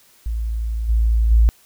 sine tone with level steps, 56 Hz, A1, 31 cents sharp, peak -20 / -13 / -9 dBFS, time 0.26-1.49 s, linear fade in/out 0 ms, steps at 0.88 / 1.3 s, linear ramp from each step 20 ms, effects white hiss -53 dBFS RMS until 1.65 s

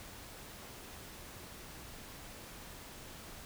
silence, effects pink hiss -50 dBFS RMS until 3.45 s

